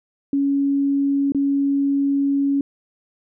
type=tone with dropouts; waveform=sine; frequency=279 Hz; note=C#4; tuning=11 cents sharp; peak=-16 dBFS; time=0.33-2.61 s; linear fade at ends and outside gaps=2 ms; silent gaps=1.321-1.347 s; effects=none